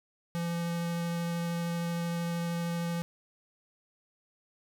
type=tone with vibrato; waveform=square; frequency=170.2 Hz; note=F3; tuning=44 cents flat; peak=-31 dBFS; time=0.35-3.02 s; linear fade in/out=0 ms; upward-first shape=triangle; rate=13 Hz; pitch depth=8 cents each way; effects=none